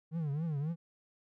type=tone with vibrato; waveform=triangle; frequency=153.2 Hz; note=D#3; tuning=27 cents flat; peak=-30 dBFS; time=0.11-0.76 s; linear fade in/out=50 ms; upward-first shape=triangle; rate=3.7 Hz; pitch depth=200 cents each way; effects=none